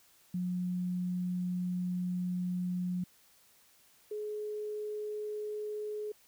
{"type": "tone pair in turn", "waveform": "sine", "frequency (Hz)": [180, 422.5], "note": ["F#3", "G#4"], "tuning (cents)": [-47, 30], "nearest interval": "octave + minor third", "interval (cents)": 1477, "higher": "second", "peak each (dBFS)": [-31, -35], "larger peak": "first", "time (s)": [[0.34, 3.04], [4.11, 6.12]], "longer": "first", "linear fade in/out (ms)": 5, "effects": ["white hiss -64 dBFS RMS until 6.27 s"]}